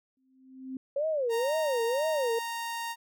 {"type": "tone with exponential growth", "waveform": "sine", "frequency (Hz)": 261.6, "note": "C4", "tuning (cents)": 0, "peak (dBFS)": -32, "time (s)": [0.17, 0.77], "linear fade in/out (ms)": 2, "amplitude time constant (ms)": 130}
{"type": "tone with vibrato", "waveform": "sine", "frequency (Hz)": 539, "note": "C#5", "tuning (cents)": -49, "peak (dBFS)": -26, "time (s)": [0.96, 2.39], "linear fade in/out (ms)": 5, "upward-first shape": "sine", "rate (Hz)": 2, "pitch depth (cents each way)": 290}
{"type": "tone", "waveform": "sawtooth", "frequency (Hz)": 928, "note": "A#5", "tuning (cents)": -8, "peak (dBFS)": -29, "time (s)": [1.29, 2.96], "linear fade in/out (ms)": 50}
{"effects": []}